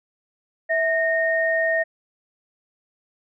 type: tone pair together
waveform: sine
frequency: 652 / 1847 Hz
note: E5 / A#6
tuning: -19 / -16 cents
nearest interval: octave + tritone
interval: 1803 cents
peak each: -21 dBFS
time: 0.69-1.84 s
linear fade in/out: 20 ms
effects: none

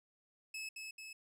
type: tone with echo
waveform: sawtooth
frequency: 2593 Hz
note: E7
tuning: 29 cents flat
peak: -38 dBFS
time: 0.54-0.69 s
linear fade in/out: 5 ms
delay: 220 ms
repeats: 2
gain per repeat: -3 dB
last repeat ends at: 1.13 s
effects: low-pass 12000 Hz 12 dB/octave

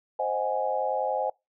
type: chord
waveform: sine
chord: Ab dominant seventh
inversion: first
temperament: equal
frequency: 523.3 / 622.3 / 740 / 830.6 Hz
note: C5 / Eb5 / Gb5 / Ab5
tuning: 0 / 0 / 0 / 0 cents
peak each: -30 / -31 / -32 / -29 dBFS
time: 0.19-1.3 s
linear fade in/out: 5 ms
effects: noise-tail reverb RT60 0.2 s tail -24 dB re dry

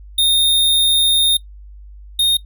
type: tone pair in turn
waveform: square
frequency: 3674 / 3695 Hz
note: A#7 / A#7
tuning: -26 / -16 cents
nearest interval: unison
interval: 10 cents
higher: second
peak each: -12 dBFS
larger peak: neither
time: 0.18-1.37 / 2.19-2.37 s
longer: first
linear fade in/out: 5 ms
effects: noise-tail reverb RT60 0.1 s tail -19 dB re dry + added 50 Hz sine -35 dBFS peak until 2.45 s

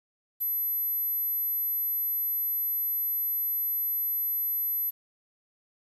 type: tone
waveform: sine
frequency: 12000 Hz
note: F#9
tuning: 23 cents sharp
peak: -26 dBFS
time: 0.4-4.91 s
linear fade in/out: 20 ms
effects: 9-bit

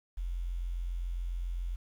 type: tone with quantisation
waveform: sine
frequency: 43.65 Hz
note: F1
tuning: in tune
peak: -32 dBFS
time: 0.17-1.76 s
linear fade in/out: 10 ms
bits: 10
effects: none

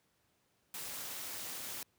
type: noise with amplitude modulation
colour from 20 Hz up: white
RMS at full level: -40 dBFS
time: 0.74-1.83 s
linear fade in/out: 2 ms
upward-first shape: sine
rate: 245 Hz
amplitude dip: 65%
effects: pink hiss -75 dBFS RMS until 1.98 s + high-pass 80 Hz 12 dB/octave

